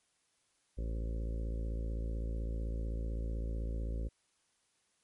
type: harmonic tone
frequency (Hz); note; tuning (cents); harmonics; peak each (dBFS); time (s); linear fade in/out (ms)
55.8; A1; +25; 1 / 2 / 3 / 4 / 5 / 6 / 7 / 8 / 9 / 10; -34 / -46 / -49 / -51 / -51 / -55 / -53 / -58 / -53 / -56; 0.77-4.09; 20
effects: white hiss -75 dBFS RMS until 5.03 s + MP3 48 kbps